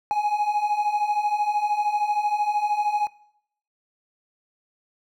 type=beating tone pair; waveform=triangle; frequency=825 / 838 Hz; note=G#5 / G#5; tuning=-12 / +15 cents; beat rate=13 Hz; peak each=-25 / -20 dBFS; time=0.11-3.07 s; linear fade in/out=0 ms; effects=noise-tail reverb RT60 0.7 s tail -21 dB re dry